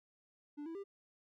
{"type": "tone with pitch steps", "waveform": "triangle", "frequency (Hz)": [293.1, 328.6, 397.6], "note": ["D4", "E4", "G4"], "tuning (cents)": [-3, -5, 25], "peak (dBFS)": -40, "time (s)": [0.57, 0.84], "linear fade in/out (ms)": 20, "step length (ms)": 90, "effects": []}